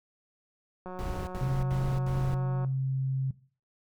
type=click train; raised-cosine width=1 ms; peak=-27 dBFS; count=328; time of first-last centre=0.86-2.647 s; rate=183 Hz
type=noise bursts; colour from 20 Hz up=brown; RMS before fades=-35 dBFS; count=4; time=0.99-2.344 s; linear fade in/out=0 ms; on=280 ms; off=78 ms
type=tone; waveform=sine; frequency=133 Hz; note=C3; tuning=29 cents sharp; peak=-26 dBFS; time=1.41-3.31 s; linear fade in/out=5 ms
effects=noise-tail reverb RT60 0.4 s tail -18 dB re dry